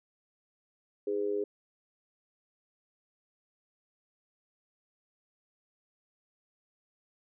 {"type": "tone with amplitude modulation", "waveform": "sine", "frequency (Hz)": 410.6, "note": "G#4", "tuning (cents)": -20, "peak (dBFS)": -25, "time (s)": [1.07, 1.44], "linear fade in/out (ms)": 5, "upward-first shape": "sine", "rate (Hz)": 98.8, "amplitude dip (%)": 80, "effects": []}